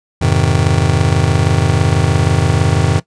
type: chord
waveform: square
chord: F minor seventh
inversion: none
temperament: just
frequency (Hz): 87.31 / 104.77 / 130.96 / 157.15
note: F2 / Ab2 / C3 / Eb3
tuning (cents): 0 / +16 / +2 / +18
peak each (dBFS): -17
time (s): 0.21-3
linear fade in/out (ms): 10
effects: noise-tail reverb RT60 0.1 s tail -18 dB re dry + resampled to 22050 Hz